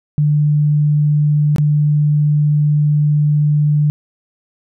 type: tone with dropouts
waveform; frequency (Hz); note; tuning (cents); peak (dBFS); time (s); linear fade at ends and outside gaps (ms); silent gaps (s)
sine; 148.7; D3; +22; -10; 0.18-3.9; 0; 1.561-1.583
effects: none